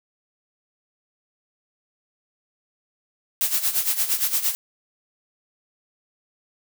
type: noise with tremolo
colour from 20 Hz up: blue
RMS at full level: -20 dBFS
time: 3.41-4.55 s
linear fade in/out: 0 ms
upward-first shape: sine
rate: 8.7 Hz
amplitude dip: 75%
effects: none